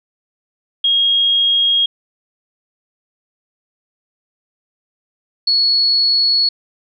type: tone pair in turn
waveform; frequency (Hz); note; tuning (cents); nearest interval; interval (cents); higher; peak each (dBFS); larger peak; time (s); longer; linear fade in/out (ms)
sine; 3267 / 4375; G#7 / C#8; -29 / -24; perfect fourth; 505; second; -11; neither; 0.84-1.86 / 5.47-6.49; neither; 5
effects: none